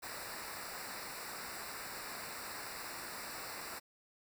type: noise with comb filter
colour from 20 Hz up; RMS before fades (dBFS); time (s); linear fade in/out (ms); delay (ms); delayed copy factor
pink; -45; 0.02-3.8; 20; 0.31; -0.9
effects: none